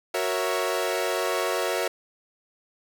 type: chord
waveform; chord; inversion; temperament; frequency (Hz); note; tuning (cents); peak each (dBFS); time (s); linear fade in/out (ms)
sawtooth; F# dominant seventh; none; equal; 370 / 466.2 / 554.4 / 659.3; F#4 / A#4 / C#5 / E5; 0 / 0 / 0 / 0; -26; 0.14-1.88; 5
effects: none